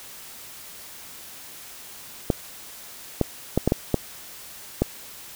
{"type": "clicks", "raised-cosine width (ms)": 2, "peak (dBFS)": -5, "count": 7, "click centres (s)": [2.302, 3.213, 3.576, 3.676, 3.721, 3.943, 4.82], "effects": ["white hiss -42 dBFS RMS until 5.35 s"]}